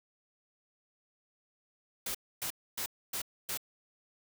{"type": "noise bursts", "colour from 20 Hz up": "white", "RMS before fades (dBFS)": -36, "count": 5, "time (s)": [2.06, 3.575], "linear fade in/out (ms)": 5, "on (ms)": 87, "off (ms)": 270, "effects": []}